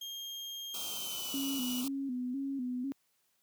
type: tone with pitch glide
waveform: 35% pulse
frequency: 3220 to 2936 Hz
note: G7 to F#7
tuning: +46 to -14 cents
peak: -38 dBFS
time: 0.01-1.81 s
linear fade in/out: 5 ms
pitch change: -160 cents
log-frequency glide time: 0.74-1.38 s
type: band-stop noise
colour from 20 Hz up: white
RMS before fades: -41 dBFS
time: 0.74-1.88 s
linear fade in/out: 2 ms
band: 1400 to 2400 Hz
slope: 96 dB/octave
type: tone with vibrato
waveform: sine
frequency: 261.6 Hz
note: C4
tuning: in tune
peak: -33 dBFS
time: 1.34-2.92 s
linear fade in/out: 0 ms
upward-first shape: square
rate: 2 Hz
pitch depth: 82 cents each way
effects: white hiss -75 dBFS RMS until 3.42 s + high-pass 100 Hz 12 dB/octave